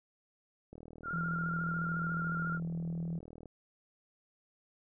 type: click train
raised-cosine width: 2 ms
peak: -35 dBFS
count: 109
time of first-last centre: 0.73-3.457 s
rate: 39.6 Hz
type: tone with vibrato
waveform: sine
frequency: 1396.9 Hz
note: F6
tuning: in tune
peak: -35 dBFS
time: 1.03-2.6 s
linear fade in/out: 50 ms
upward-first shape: square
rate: 14 Hz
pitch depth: 33 cents each way
type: tone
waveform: sine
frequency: 166.7 Hz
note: E3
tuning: 20 cents sharp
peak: -34 dBFS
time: 1.13-3.19 s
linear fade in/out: 2 ms
effects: none